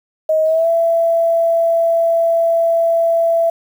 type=tone with pitch glide; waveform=sine; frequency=630 to 667.5 Hz; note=D#5 to E5; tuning=+21 to +22 cents; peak=-11 dBFS; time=0.29-3.5 s; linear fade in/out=5 ms; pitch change=+101 cents; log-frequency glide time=0.45-0.68 s; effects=7-bit

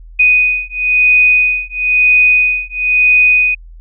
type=beating tone pair; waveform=sine; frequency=2489 / 2490 Hz; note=D#7 / D#7; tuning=0 / +1 cents; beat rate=1 Hz; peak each=-11 dBFS; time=0.19-3.55 s; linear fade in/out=10 ms; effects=added 41 Hz sine -32 dBFS peak until 3.8 s

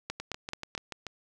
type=two click trains; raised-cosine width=0.2 ms; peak=-20 / -16 dBFS; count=7 / 4; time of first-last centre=0.2-1.067 / 0.1-0.751 s; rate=6.92 / 4.61 Hz; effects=none

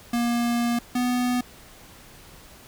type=tone pair in turn; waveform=square; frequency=237.3 / 247.2 Hz; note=A#3 / B3; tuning=+31 / +2 cents; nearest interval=minor second; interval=71 cents; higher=second; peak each=-22 dBFS; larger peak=neither; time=0.13-0.79 / 0.95-1.41 s; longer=first; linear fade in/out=5 ms; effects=pink hiss -48 dBFS RMS until 2.67 s

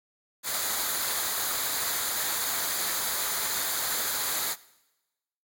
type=noise with comb filter; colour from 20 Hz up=white; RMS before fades=-29 dBFS; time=0.43-4.56 s; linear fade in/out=50 ms; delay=0.36 ms; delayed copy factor=-0.6; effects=noise-tail reverb RT60 1.0 s tail -20 dB re dry + AAC 64 kbps

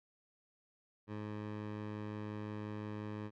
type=tone with low-pass filter; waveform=15% pulse; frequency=105.7 Hz; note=G#2; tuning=31 cents sharp; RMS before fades=-43 dBFS; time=1.07-3.31 s; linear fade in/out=50 ms; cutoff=2600 Hz; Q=0.56; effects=none

